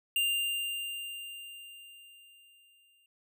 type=tone with exponential decay; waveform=square; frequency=2794 Hz; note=F7; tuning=in tune; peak=-26 dBFS; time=0.16-3.06 s; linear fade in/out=2 ms; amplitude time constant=630 ms; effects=none